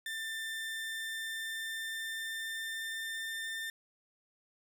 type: tone with pitch glide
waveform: 30% pulse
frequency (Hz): 1786 to 1797.4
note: A6 to A6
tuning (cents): +25 to +36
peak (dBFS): -34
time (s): 0.06-3.7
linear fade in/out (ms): 2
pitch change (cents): +11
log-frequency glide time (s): 0.43-3.51
effects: none